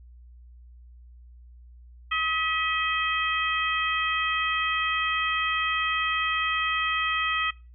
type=harmonic tone with a mistuned harmonic; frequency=635 Hz; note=D#5; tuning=35 cents sharp; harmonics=2 / 3 / 4 / 5; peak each=-27 / -29 / -30 / -31 dBFS; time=2.11-7.51 s; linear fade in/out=10 ms; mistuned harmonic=3; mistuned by=+41 cents; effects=noise-tail reverb RT60 0.3 s tail -22 dB re dry + added 60 Hz sine -46 dBFS peak until 7.74 s